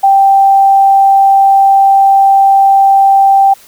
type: tone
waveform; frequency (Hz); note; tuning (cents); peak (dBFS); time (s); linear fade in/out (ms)
sine; 784; G5; 0; -3; 0.03-3.54; 10
effects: white hiss -40 dBFS RMS until 3.67 s